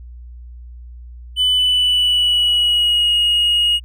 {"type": "tone with pitch glide", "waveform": "triangle", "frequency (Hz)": [3000, 2878], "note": ["F#7", "F#7"], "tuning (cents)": [23, -49], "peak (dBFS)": -10, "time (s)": [1.36, 3.8], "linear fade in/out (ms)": 50, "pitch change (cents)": -72, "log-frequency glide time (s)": [1.55, 3.14], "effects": ["tanh soft clip ceiling -7 dBFS", "added 60 Hz sine -33 dBFS peak until 3.84 s"]}